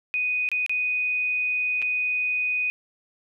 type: tone with dropouts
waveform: sine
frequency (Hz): 2489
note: D#7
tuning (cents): 0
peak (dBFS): -22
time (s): 0.14-2.7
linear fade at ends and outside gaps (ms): 0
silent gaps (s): 0.489-0.516 / 0.663-0.695 / 1.818-1.824
effects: none